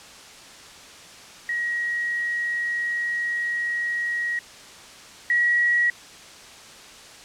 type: tone pair in turn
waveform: sine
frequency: 1900 / 1916.5 Hz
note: A#6 / A#6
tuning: +33 / +47 cents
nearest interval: unison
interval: 14 cents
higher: second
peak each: -23 / -17 dBFS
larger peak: second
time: 1.49-4.39 / 5.3-5.9 s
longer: first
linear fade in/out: 2 ms
effects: white hiss -44 dBFS RMS until 7.24 s + low-pass 7000 Hz 12 dB/octave